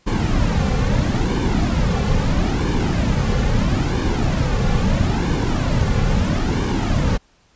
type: noise with flanger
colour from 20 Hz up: brown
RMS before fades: -18 dBFS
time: 0.06-7.18 s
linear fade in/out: 20 ms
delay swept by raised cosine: 1.5 to 3.2 ms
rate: 0.76 Hz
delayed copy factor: -0.6
effects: pink hiss -57 dBFS RMS until 7.55 s + resampled to 16000 Hz